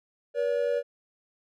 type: tone pair together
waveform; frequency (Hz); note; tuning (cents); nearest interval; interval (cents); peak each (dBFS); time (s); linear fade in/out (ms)
triangle; 480 / 570.8; B4 / D5; -49 / -49; minor third; 300; -25; 0.34-0.83; 50
effects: none